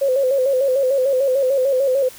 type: tone with vibrato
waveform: sine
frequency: 531 Hz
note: C5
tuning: 25 cents sharp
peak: -14 dBFS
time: 0.01-2.09 s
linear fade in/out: 10 ms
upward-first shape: square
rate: 6.7 Hz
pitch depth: 67 cents each way
effects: white hiss -41 dBFS RMS until 2.18 s